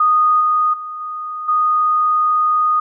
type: tone with level steps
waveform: sine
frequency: 1237 Hz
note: D#6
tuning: 10 cents flat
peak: -10 / -12 / -25 / -23 / -12 dBFS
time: 0-2.8 s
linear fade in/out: 5 ms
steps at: 0.4 / 0.73 / 1 / 1.48 s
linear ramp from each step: 10 ms
effects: none